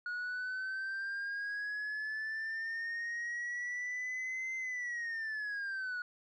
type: linear two-way sweep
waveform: sine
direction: up then down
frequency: 1447 to 2074 to 1447 Hz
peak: -33 dBFS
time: 0.06-6.02 s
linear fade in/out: 2 ms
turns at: 4.56 s
effects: tanh soft clip ceiling -35 dBFS